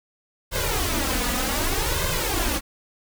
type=noise with flanger; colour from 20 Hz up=pink; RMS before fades=-24 dBFS; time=0.51-2.61 s; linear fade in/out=50 ms; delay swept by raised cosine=1.9 to 4.1 ms; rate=0.65 Hz; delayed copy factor=+0.9; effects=none